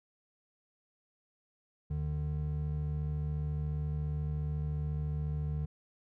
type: tone pair together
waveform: triangle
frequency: 75.78 / 150 Hz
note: D#2 / D3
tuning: -45 / +37 cents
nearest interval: octave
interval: 1182 cents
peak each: -33 / -32 dBFS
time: 1.9-5.66 s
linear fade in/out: 10 ms
effects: none